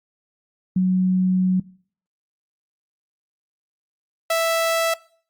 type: tone pair in turn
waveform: sine / sawtooth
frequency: 185 / 659.3 Hz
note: F#3 / E5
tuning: 0 / 0 cents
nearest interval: octave + minor seventh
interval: 2200 cents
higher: second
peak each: -15 / -14 dBFS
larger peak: second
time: 0.76-1.6 / 4.3-4.94 s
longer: first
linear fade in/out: 5 ms
effects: noise-tail reverb RT60 0.5 s tail -22 dB re dry + Opus 48 kbps